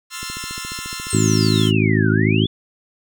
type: chord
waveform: 10% pulse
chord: F major seventh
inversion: second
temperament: equal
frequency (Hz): 1046.5 / 1318.5 / 1396.9 / 1760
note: C6 / E6 / F6 / A6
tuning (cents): 0 / 0 / 0 / 0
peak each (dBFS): -25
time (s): 0.1-1.72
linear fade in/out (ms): 50
type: click train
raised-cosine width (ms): 3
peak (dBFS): -22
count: 13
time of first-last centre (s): 0.23-1.069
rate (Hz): 14.3
type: exponential two-way sweep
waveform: sine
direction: down then up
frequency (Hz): 8740 to 1412 to 3513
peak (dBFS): -23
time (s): 1.1-2.47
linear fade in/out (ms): 5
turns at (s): 2.11
type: harmonic tone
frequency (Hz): 53.5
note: A1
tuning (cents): -48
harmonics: 2 / 3 / 4 / 5 / 6 / 7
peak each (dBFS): -18 / -20 / -21 / -22 / -23 / -23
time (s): 1.13-2.46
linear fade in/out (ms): 5
effects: none